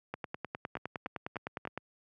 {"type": "two click trains", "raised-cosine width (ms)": 0.5, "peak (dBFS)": [-24, -21], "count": [4, 17], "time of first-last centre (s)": [[0.77, 1.652], [0.14, 1.776]], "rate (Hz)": [3.4, 9.78], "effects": ["high-pass 100 Hz 12 dB/octave"]}